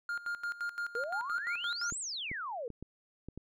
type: tone with tremolo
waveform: triangle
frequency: 1409 Hz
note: F6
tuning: 15 cents sharp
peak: -31 dBFS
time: 0.09-1.91 s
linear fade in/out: 2 ms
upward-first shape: square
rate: 5.8 Hz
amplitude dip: 80%
type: exponential two-way sweep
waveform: sine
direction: up then down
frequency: 447.1 to 8390 to 447.1 Hz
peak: -36 dBFS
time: 0.95-2.68 s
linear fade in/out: 2 ms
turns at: 1.99 s
type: clicks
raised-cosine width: 3 ms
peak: -30 dBFS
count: 6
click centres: 1.924 / 2.315 / 2.703 / 2.826 / 3.286 / 3.376 s
effects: none